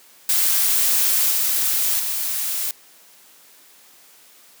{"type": "noise with level steps", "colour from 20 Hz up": "blue", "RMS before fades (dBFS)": [-18, -20, -24], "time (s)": [0.29, 2.71], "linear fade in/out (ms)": 2, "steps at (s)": [1.3, 1.99], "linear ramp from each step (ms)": 10, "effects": ["white hiss -50 dBFS RMS until 4.6 s", "high-pass 200 Hz 12 dB/octave"]}